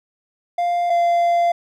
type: tone pair in turn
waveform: triangle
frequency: 698.5 / 690.1 Hz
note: F5 / F5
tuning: 0 / -21 cents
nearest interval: unison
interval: 21 cents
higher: first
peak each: -15 / -12 dBFS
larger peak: second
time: 0.58-0.9 / 0.9-1.52 s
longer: second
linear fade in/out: 5 ms
effects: none